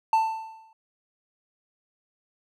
triangle tone with exponential decay, 888 Hz, A5, 16 cents sharp, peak -14 dBFS, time 0.13-0.73 s, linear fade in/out 2 ms, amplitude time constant 130 ms, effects none

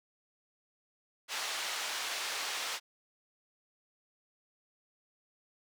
white band-pass noise, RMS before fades -37 dBFS, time 1.28-2.8 s, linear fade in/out 50 ms, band 660 to 4900 Hz, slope 12 dB/octave, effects none

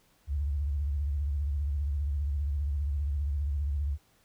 sine tone with vibrato, 71.7 Hz, D2, 41 cents flat, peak -27 dBFS, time 0.27-3.98 s, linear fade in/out 50 ms, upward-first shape sine, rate 15 Hz, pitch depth 120 cents each way, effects pink hiss -66 dBFS RMS until 4.24 s

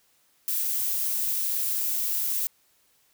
violet noise, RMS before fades -27 dBFS, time 0.48-2.47 s, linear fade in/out 0 ms, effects white hiss -65 dBFS RMS until 3.13 s

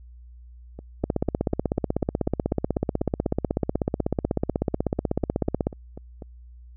two click trains, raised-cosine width 2 ms, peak -9 / -24 dBFS, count 76 / 23, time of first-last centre 1.04-5.67 / 0.79-6.222 s, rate 16.2 / 4.05 Hz, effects added 60 Hz sine -43 dBFS peak until 6.76 s

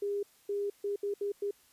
sine tone bursts at uneven times, 405 Hz, G#4, 43 cents flat, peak -30 dBFS, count 6, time 0.02-0.23 / 0.49-0.7 / 0.84-0.96 / 1.03-1.14 / 1.21-1.32 / 1.42-1.51 s, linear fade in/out 5 ms, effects white hiss -64 dBFS RMS until 1.72 s + resampled to 32000 Hz

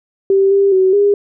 sine tone with pitch steps, 389.6 / 396.1 / 376.8 / 405.9 Hz, G4 / G4 / F#4 / G#4, -11 / +18 / +32 / -40 cents, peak -8 dBFS, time 0.3-1.14 s, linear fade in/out 2 ms, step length 210 ms, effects none

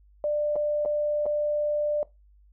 sine tone with dropouts, 594 Hz, D5, 20 cents sharp, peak -23 dBFS, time 0.24-2.03 s, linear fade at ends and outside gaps 1 ms, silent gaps 0.557-0.562 / 0.851-0.858 / 1.257-1.263 s, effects noise-tail reverb RT60 0.2 s tail -19 dB re dry + added 50 Hz sine -54 dBFS peak until 2.52 s

